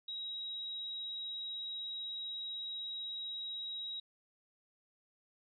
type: tone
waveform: sine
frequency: 3829 Hz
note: A#7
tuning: 46 cents sharp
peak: -39 dBFS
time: 0.08-4 s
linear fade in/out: 5 ms
effects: none